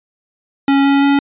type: tone with pitch steps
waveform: square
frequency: 276.8 / 278.7 / 280.7 Hz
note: C#4 / C#4 / C#4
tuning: -2 / +9 / +22 cents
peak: -10 dBFS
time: 0.68-1.19 s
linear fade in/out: 2 ms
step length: 170 ms
effects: resampled to 8000 Hz